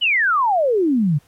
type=exponential sweep; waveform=sine; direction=down; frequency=3065 to 135.8 Hz; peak=-14 dBFS; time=0.01-1.19 s; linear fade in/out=20 ms; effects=pink hiss -58 dBFS RMS until 1.27 s + AAC 48 kbps